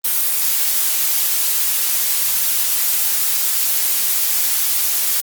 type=noise; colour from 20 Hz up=blue; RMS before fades=-17 dBFS; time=0.04-5.21 s; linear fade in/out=10 ms; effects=Opus 32 kbps

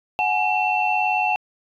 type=tone cluster; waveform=sine; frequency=740 / 838 / 2696 Hz; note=F#5 / G#5 / E7; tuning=0 / +15 / +38 cents; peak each=-22 dBFS; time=0.19-1.36 s; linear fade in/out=0 ms; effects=tanh soft clip ceiling -8 dBFS

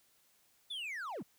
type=linear sweep; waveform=triangle; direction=down; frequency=3573 to 121.7 Hz; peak=-37 dBFS; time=0.7-1.23 s; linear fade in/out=10 ms; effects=white hiss -70 dBFS RMS until 1.38 s

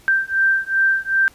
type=beating tone pair; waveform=sine; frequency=1568 / 1570.6 Hz; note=G6 / G6; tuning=0 / +3 cents; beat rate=2.6 Hz; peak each=-18 dBFS; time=0.08-1.28 s; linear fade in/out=0 ms; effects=pink hiss -50 dBFS RMS until 1.34 s + resampled to 32000 Hz

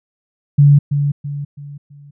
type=tone with echo; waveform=sine; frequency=143.5 Hz; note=D3; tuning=40 cents flat; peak=-5 dBFS; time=0.58-0.79 s; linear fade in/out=10 ms; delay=330 ms; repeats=4; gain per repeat=-8 dB; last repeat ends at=2.11 s; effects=none

